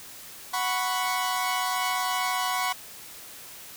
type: chord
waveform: sawtooth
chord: F# suspended fourth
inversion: none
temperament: equal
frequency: 740 / 987.8 / 1108.7 Hz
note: F#5 / B5 / C#6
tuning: 0 / 0 / 0 cents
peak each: -26 dBFS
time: 0.53-2.73 s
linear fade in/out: 10 ms
effects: white hiss -44 dBFS RMS until 3.76 s